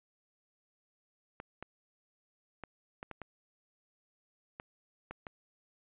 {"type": "clicks", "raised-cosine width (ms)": 0.5, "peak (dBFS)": -27, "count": 9, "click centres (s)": [1.401, 1.626, 2.637, 3.029, 3.113, 3.217, 4.599, 5.11, 5.268], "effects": ["resampled to 8000 Hz"]}